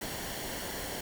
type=noise with comb filter; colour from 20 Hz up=pink; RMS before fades=-38 dBFS; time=0.01-1.01 s; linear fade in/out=5 ms; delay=0.8 ms; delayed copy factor=-0.5; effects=none